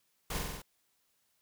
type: noise with echo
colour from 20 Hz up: pink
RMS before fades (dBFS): -37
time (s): 0.3-0.39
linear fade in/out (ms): 5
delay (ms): 46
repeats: 5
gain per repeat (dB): -2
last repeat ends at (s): 0.62
effects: white hiss -75 dBFS RMS until 1.41 s